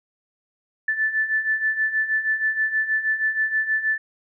sine beating tone pair, 1750 / 1756.3 Hz, A6 / A6, -10 / -4 cents, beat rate 6.3 Hz, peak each -26 / -21 dBFS, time 0.88-3.98 s, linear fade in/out 5 ms, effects none

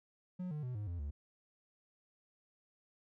triangle tone with pitch steps, 181.4 / 150.79 / 125.34 / 104.19 / 86.6 / 71.99 Hz, F#3 / D3 / B2 / G#2 / F2 / D2, -34 / +46 / +26 / +6 / -14 / -34 cents, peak -36 dBFS, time 0.39-1.11 s, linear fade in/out 10 ms, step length 120 ms, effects none

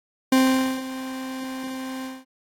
40% pulse tone with ADSR envelope, 261.6 Hz, C4, in tune, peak -13 dBFS, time 0.32-2.25 s, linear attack 5 ms, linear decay 480 ms, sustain -16 dB, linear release 210 ms, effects AAC 48 kbps

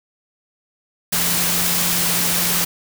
sine tone in noise, 174.61 Hz, F3, in tune, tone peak -28 dBFS, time 1.12-2.65 s, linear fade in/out 10 ms, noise white, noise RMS -19 dBFS, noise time 1.12-2.65 s, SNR -12 dB, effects none

